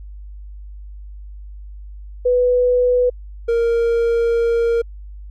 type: tone pair in turn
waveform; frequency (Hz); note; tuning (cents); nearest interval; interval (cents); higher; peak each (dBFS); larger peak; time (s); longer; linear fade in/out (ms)
sine / triangle; 495.2 / 465.7; B4 / A#4; +5 / -2; minor second; 107; first; -12; neither; 2.25-3.1 / 3.48-4.82; second; 10
effects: added 50 Hz sine -32 dBFS peak until 5.3 s